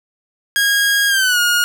sawtooth tone with pitch glide, 1636 to 1432.5 Hz, G#6 to F6, -26 to +44 cents, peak -9 dBFS, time 0.56-1.64 s, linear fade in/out 0 ms, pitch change -230 cents, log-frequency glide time 1.08-1.39 s, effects none

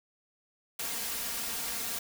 white noise with comb filter, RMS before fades -35 dBFS, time 0.79-1.99 s, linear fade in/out 5 ms, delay 4.3 ms, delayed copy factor +1, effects none

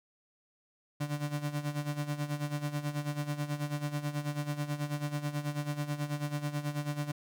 35% pulse tone with tremolo, 146.83 Hz, D3, in tune, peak -28 dBFS, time 1-7.12 s, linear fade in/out 10 ms, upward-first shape sine, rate 9.2 Hz, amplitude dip 75%, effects none

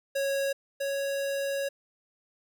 square tone pair in turn, 551 / 554.2 Hz, C#5 / C#5, -11 / -1 cents, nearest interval unison, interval 10 cents, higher second, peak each -27 / -29 dBFS, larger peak first, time 0.15-0.53 / 0.8-1.69 s, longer second, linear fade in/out 10 ms, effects none

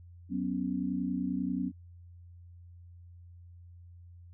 sine chord, F# suspended fourth, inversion none, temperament equal, 185 / 246.9 / 277.2 Hz, F#3 / B3 / C#4, 0 / 0 / 0 cents, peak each -34 dBFS, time 0.29-1.72 s, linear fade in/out 50 ms, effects added 87 Hz sine -49 dBFS peak until 4.33 s

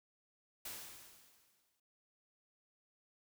white noise with exponential decay, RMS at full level -44 dBFS, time 0.65-1.8 s, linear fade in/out 5 ms, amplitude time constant 250 ms, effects none

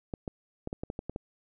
clicks, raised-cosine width 2 ms, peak -21 dBFS, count 9, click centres 0.138 / 0.278 / 0.674 / 0.729 / 0.835 / 0.901 / 0.991 / 1.096 / 1.161 s, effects none

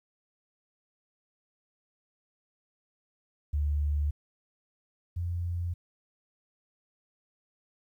sine tone pair in turn, 73.42 / 86.86 Hz, D2 / F2, 0 / -9 cents, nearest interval minor third, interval 291 cents, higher second, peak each -25 / -29 dBFS, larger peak first, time 3.53-4.11 / 5.16-5.74 s, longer neither, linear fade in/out 10 ms, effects 11-bit

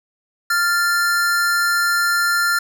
square tone pair together, 1393.5 / 1760 Hz, F6 / A6, -4 / 0 cents, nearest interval major third, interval 404 cents, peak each -17 / -23 dBFS, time 0.5-2.59 s, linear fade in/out 5 ms, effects none

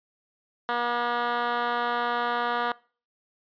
10% pulse tone with band-pass filter, 239.8 Hz, A#3, 49 cents sharp, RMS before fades -27 dBFS, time 0.69-2.72 s, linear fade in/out 0 ms, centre 1300 Hz, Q 0.77, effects noise-tail reverb RT60 0.4 s tail -23 dB re dry + resampled to 11025 Hz

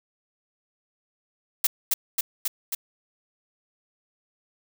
blue noise with echo, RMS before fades -20 dBFS, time 1.64-1.67 s, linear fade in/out 5 ms, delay 270 ms, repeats 4, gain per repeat -2 dB, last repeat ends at 2.75 s, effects none

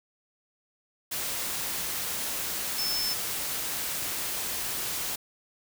sine tone in noise, 5274 Hz, E8, in tune, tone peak -28 dBFS, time 2.78-3.14 s, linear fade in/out 10 ms, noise white, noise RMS -32 dBFS, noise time 1.11-5.16 s, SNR +1 dB, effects none

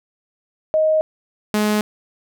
sine / sawtooth tone pair in turn, 626 / 211.1 Hz, D#5 / G#3, +10 / +29 cents, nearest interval octave + perfect fifth, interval 1881 cents, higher first, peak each -13 / -12 dBFS, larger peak second, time 0.74-1.01 / 1.54-1.81 s, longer neither, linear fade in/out 0 ms, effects none

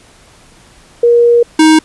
sine / square tone pair in turn, 474 / 314.3 Hz, A#4 / D#4, +29 / +18 cents, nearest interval perfect fifth, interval 711 cents, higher first, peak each -4 dBFS, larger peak neither, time 1.03-1.43 / 1.59-1.79 s, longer first, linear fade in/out 5 ms, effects pink hiss -43 dBFS RMS until 1.84 s + resampled to 24000 Hz

